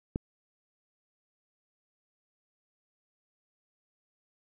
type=click; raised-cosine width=3 ms; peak=-17 dBFS; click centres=0.159 s; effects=none